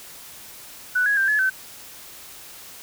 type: tone with pitch steps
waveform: sine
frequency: 1487 / 1663 / 1576 / 1709 / 1533 Hz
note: F#6 / G#6 / G6 / G#6 / G6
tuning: +8 / +2 / +9 / +49 / -39 cents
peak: -17 dBFS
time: 0.95-1.5 s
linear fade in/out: 10 ms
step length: 110 ms
effects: white hiss -42 dBFS RMS until 2.82 s